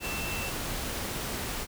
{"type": "tone in noise", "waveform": "sine", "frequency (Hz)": 2676, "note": "E7", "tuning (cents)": 25, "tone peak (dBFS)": -36, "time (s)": [0, 0.52], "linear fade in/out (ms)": 50, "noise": "pink", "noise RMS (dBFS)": -34, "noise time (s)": [0, 1.67], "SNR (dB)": -5, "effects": []}